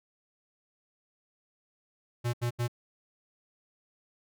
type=tone bursts; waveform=square; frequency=120 Hz; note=B2; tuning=49 cents flat; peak=-28 dBFS; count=3; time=2.24-2.681 s; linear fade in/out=20 ms; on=95 ms; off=78 ms; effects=none